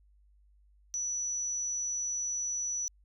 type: tone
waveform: sine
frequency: 5920 Hz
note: F#8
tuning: in tune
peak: -31 dBFS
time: 0.94-2.88 s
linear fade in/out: 0 ms
effects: added 50 Hz sine -60 dBFS peak until 3.04 s